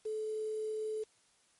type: tone with quantisation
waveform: sine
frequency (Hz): 432.7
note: A4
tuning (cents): -29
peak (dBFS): -34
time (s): 0.05-1.04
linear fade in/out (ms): 10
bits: 9
effects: white hiss -69 dBFS RMS until 1.59 s + MP3 48 kbps